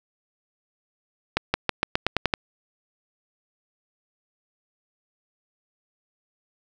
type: accelerating click train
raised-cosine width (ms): 0.3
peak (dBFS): -4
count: 9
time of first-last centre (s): 1.37-2.338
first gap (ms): 170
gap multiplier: 0.9
effects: none